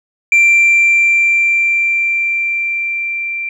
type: tone with level ramp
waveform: sine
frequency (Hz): 2358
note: D7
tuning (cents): +6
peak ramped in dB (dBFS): -3 to -18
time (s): 0.32-3.49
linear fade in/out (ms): 2
effects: tanh soft clip ceiling -5 dBFS